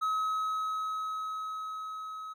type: tone with level ramp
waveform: triangle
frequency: 1279 Hz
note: D#6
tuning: 47 cents sharp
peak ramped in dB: -25 to -37 dBFS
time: 0.01-2.34 s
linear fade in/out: 20 ms
effects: none